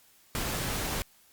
pink noise, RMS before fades -32 dBFS, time 0.35-1.02 s, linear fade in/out 0 ms, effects white hiss -61 dBFS RMS until 1.32 s + Opus 48 kbps

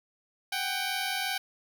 10% pulse tone pair together, 750 / 792.7 Hz, F#5 / G5, +23 / +19 cents, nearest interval minor second, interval 96 cents, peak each -24 dBFS, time 0.52-1.38 s, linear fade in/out 5 ms, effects none

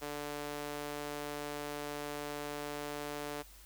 sawtooth tone with high-pass filter, 146.5 Hz, D3, 4 cents flat, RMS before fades -41 dBFS, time 0.01-3.43 s, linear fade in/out 20 ms, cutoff 410 Hz, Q 1.1, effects added 50 Hz sine -56 dBFS peak until 3.65 s + white hiss -58 dBFS RMS until 3.65 s

